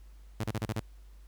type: tone bursts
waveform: sawtooth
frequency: 109.4 Hz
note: A2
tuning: 9 cents flat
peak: -26 dBFS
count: 6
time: 0.4-0.8 s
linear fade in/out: 5 ms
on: 40 ms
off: 32 ms
effects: added 50 Hz sine -49 dBFS peak until 1.27 s + pink hiss -67 dBFS RMS until 1.27 s